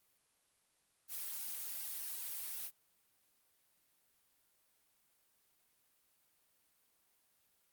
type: noise with flanger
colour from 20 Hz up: blue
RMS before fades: -43 dBFS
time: 1.08-2.71 s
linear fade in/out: 50 ms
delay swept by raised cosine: 1.6 to 4.2 ms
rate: 2.7 Hz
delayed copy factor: -0.9
effects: white hiss -75 dBFS RMS until 7.72 s + Opus 32 kbps